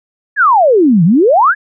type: exponential two-way sweep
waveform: sine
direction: down then up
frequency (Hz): 1760 to 155.56 to 1760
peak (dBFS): -5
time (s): 0.36-1.55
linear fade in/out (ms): 50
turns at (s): 1.04
effects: none